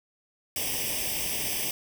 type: noise with comb filter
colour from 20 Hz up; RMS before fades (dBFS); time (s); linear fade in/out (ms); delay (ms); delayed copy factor
white; -30; 0.56-1.71; 2; 0.36; +0.95
effects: none